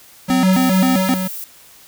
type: tone with pitch glide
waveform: square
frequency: 185 to 186.93 Hz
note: F#3 to F#3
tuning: 0 to +18 cents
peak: -20 dBFS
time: 0.28-1.28 s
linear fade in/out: 10 ms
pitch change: +18 cents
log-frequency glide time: 0.51-1.08 s
type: tone with vibrato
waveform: square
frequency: 220 Hz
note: A3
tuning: in tune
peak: -14 dBFS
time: 0.3-1.14 s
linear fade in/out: 0 ms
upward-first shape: square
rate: 3.8 Hz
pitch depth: 270 cents each way
type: noise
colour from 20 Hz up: violet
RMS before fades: -29 dBFS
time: 0.53-1.44 s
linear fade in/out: 0 ms
effects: white hiss -45 dBFS RMS until 1.87 s